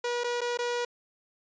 sawtooth tone with dropouts, 482.5 Hz, B4, 40 cents flat, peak -24 dBFS, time 0.04-0.85 s, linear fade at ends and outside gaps 5 ms, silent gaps 0.237-0.242 / 0.408-0.414 / 0.574-0.588 s, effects resampled to 16000 Hz

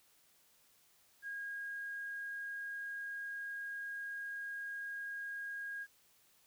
sine tone with quantisation, 1632 Hz, G#6, 31 cents flat, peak -40 dBFS, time 1.22-5.87 s, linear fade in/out 50 ms, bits 11, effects white hiss -69 dBFS RMS until 6.46 s

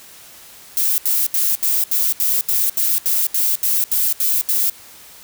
violet noise bursts, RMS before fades -17 dBFS, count 14, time 0.77-4.698 s, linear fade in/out 0 ms, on 210 ms, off 76 ms, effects white hiss -42 dBFS RMS until 5.23 s

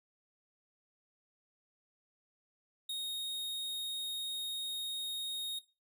45% pulse tone, 3729 Hz, A#7, in tune, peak -36 dBFS, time 2.89-5.59 s, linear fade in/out 5 ms, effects noise-tail reverb RT60 0.3 s tail -19 dB re dry

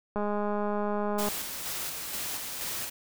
click train, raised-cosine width 1 ms, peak -18 dBFS, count 234, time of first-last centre 0.16-1.286 s, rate 207 Hz
white noise with tremolo, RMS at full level -34 dBFS, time 1.18-2.9 s, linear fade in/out 10 ms, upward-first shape square, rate 2.1 Hz, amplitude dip 30%
effects none

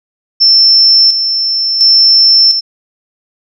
sine tone with tremolo, 5350 Hz, E8, 25 cents sharp, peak -3 dBFS, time 0.4-2.61 s, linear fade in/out 20 ms, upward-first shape square, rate 0.71 Hz, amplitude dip 55%, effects none

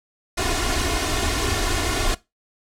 pink noise with comb filter, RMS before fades -22 dBFS, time 0.37-2.15 s, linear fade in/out 10 ms, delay 2.8 ms, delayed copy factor +0.85, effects noise-tail reverb RT60 0.2 s tail -19 dB re dry + low-pass 9000 Hz 12 dB/octave

